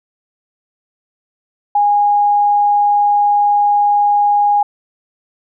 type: tone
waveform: sine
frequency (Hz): 822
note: G#5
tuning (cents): -18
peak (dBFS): -9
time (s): 1.75-4.63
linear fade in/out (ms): 5
effects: none